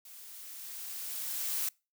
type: noise with level ramp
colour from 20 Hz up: blue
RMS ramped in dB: -51 to -32 dBFS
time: 0.05-1.69 s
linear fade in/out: 5 ms
effects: noise-tail reverb RT60 0.3 s tail -26 dB re dry